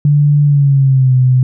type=tone with pitch glide; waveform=sine; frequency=146.1 to 127.92 Hz; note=D3 to C3; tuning=-9 to -39 cents; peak=-6 dBFS; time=0.05-1.43 s; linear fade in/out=2 ms; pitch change=-230 cents; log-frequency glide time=0.44-1.15 s; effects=none